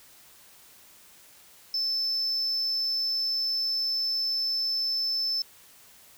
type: tone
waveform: triangle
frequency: 5274 Hz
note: E8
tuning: in tune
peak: -23 dBFS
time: 1.74-5.42 s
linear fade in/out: 2 ms
effects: tanh soft clip ceiling -21 dBFS + white hiss -54 dBFS RMS until 6.17 s